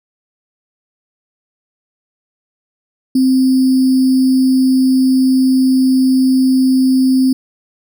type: tone with sample-and-hold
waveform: sine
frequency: 260.5 Hz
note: C4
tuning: 7 cents flat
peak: -8 dBFS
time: 3.15-7.33 s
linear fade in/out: 5 ms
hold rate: 4900 Hz
effects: none